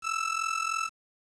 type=tone with amplitude modulation; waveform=30% pulse; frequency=1320 Hz; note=E6; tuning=2 cents sharp; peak=-22 dBFS; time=0.02-0.9 s; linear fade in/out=50 ms; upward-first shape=sine; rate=43.2 Hz; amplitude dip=80%; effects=resampled to 22050 Hz + 9-bit